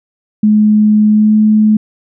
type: tone with pitch glide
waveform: sine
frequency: 212.3 to 214.5 Hz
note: G#3 to A3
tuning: +38 to -44 cents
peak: -5 dBFS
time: 0.43-1.77 s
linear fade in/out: 5 ms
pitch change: +18 cents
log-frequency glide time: 1.09-1.35 s
effects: none